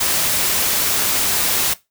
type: noise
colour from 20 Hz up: white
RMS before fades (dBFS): -18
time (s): 0-1.74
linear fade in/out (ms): 10
effects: noise-tail reverb RT60 0.2 s tail -18 dB re dry